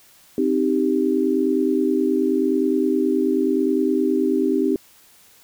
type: chord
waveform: sine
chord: C minor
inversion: none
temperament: equal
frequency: 261.6 / 311.1 / 392 Hz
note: C4 / Eb4 / G4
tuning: 0 / 0 / 0 cents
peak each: -21 dBFS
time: 0.38-4.76 s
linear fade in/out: 2 ms
effects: white hiss -52 dBFS RMS until 5.43 s